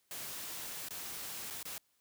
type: noise with dropouts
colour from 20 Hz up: white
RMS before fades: -43 dBFS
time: 0.11-1.78 s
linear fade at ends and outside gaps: 1 ms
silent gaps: 0.886-0.907 / 1.502-1.507 / 1.628-1.653 s
effects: white hiss -75 dBFS RMS until 2 s + high-pass 60 Hz 12 dB/octave